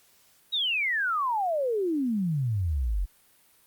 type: exponential sweep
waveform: sine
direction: down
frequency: 3900 to 42.46 Hz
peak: -24 dBFS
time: 0.52-3.06 s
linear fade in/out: 20 ms
effects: white hiss -61 dBFS RMS until 3.66 s + Opus 48 kbps